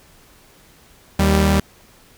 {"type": "tone pair together", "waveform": "sawtooth", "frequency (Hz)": [77.78, 196], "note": ["D#2", "G3"], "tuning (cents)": [0, 0], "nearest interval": "octave + major third", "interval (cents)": 1600, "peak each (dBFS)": -12, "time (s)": [1.19, 1.6], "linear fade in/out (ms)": 5, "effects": ["pink hiss -50 dBFS RMS until 2.17 s"]}